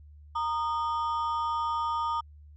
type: ring-modulated tone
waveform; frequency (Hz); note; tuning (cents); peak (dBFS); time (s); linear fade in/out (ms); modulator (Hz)
triangle; 1079; C#6; -47; -22; 0.35-2.21; 10; 151
effects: added 74 Hz sine -48 dBFS peak until 2.56 s + resampled to 16000 Hz